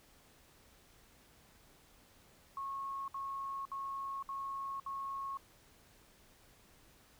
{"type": "tone bursts", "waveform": "sine", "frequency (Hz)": 1094, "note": "C#6", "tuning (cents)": -23, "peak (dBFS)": -38, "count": 5, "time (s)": [2.57, 5.372], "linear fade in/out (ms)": 2, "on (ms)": 510, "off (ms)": 63, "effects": ["pink hiss -64 dBFS RMS until 7.19 s"]}